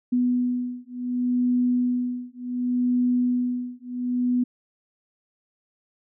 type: beating tone pair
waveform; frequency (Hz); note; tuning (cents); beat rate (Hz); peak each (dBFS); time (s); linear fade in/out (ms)
sine; 246.9 / 247.58; B3 / B3; 0 / +4; 0.68; -24; 0.12-4.44; 10
effects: none